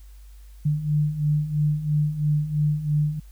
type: beating tone pair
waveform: sine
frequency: 147.7 / 150.7 Hz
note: D3 / D3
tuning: +10 / +45 cents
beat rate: 3 Hz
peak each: -26 / -21 dBFS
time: 0.65-3.2 s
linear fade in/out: 10 ms
effects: added 50 Hz sine -42 dBFS peak until 3.31 s + white hiss -60 dBFS RMS until 3.31 s